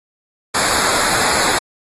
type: noise with comb filter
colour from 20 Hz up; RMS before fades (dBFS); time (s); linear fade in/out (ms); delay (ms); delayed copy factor
pink; -17; 0.54-1.59; 10; 0.34; -0.85
effects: AAC 32 kbps